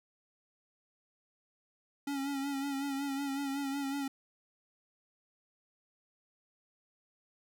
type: tone with vibrato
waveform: square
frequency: 277.2 Hz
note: C#4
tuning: in tune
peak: -34 dBFS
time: 2.07-4.08 s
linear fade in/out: 5 ms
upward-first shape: sine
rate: 5.4 Hz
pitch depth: 42 cents each way
effects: none